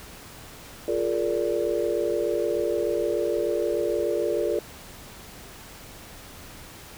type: chord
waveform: sine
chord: Bb dominant seventh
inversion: second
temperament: just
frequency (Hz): 349.6 / 419.5 / 466.2 / 582.7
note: F4 / Ab4 / Bb4 / D5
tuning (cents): +2 / +17 / 0 / -14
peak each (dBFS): -28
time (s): 0.88-4.59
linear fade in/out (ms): 2
effects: pink hiss -44 dBFS RMS until 6.97 s